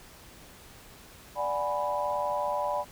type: chord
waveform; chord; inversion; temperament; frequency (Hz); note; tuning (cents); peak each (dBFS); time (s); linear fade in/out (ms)
sine; G# half-diminished seventh; second; equal; 587.3 / 740 / 830.6 / 987.8; D5 / F#5 / G#5 / B5; 0 / 0 / 0 / 0; -31 / -36 / -34 / -31; 1.35-2.85; 50
effects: pink hiss -51 dBFS RMS until 2.91 s